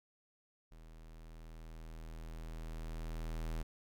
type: tone with level ramp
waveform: square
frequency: 40.28 Hz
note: E1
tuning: 39 cents flat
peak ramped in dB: -54 to -37 dBFS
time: 0.71-3.63 s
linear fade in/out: 10 ms
effects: none